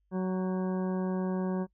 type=harmonic tone with a mistuned harmonic; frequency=186 Hz; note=F#3; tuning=9 cents sharp; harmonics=1 / 2 / 3 / 4 / 5 / 6 / 8 / 9; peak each=-29 / -35 / -40 / -46 / -44 / -48 / -55 / -53 dBFS; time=0.11-1.67 s; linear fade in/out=50 ms; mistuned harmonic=9; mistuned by=-59 cents; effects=noise-tail reverb RT60 0.1 s tail -26 dB re dry + added 50 Hz sine -70 dBFS peak until 1.73 s